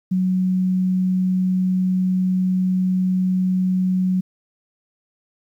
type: tone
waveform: sine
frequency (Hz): 185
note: F#3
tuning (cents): 0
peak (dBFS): -16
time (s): 0.11-4.21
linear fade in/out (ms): 10
effects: 9-bit